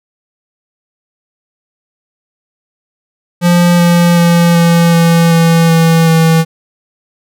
square tone with pitch steps, 174.5 / 172.79 / 171.11 / 169.43 / 167.78 / 166.14 / 164.52 / 162.91 Hz, F3 / F3 / F3 / E3 / E3 / E3 / E3 / E3, -1 / -18 / -35 / +48 / +31 / +14 / -3 / -20 cents, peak -6 dBFS, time 3.41-6.45 s, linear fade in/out 50 ms, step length 380 ms, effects none

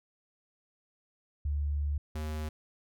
sine / square tone pair in turn, 72.7 / 77.02 Hz, D2 / D#2, -17 / -17 cents, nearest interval minor second, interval 100 cents, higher second, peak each -28 / -34 dBFS, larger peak first, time 1.45-1.98 / 2.15-2.49 s, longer first, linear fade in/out 5 ms, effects none

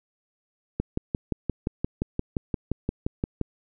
click train, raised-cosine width 3 ms, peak -12 dBFS, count 16, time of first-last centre 0.8-3.413 s, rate 5.74 Hz, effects none

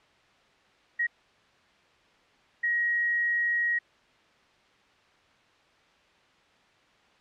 sine tone bursts at uneven times, 1894 Hz, A#6, 27 cents sharp, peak -23 dBFS, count 2, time 0.99-1.07 / 2.63-3.79 s, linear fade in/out 10 ms, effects white hiss -61 dBFS RMS until 7.2 s + low-pass 3000 Hz 12 dB/octave

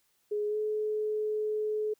sine tone with pitch glide, 418 to 427.3 Hz, G#4 to G#4, +11 to +49 cents, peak -28 dBFS, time 0.31-1.94 s, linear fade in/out 10 ms, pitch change +38 cents, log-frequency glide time 0.48-0.57 s, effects white hiss -72 dBFS RMS until 1.99 s

